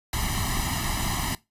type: noise with comb filter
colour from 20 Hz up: pink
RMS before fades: -27 dBFS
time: 0.13-1.35 s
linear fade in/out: 2 ms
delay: 1 ms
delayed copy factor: +1
effects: noise-tail reverb RT60 0.2 s tail -19 dB re dry + resampled to 32000 Hz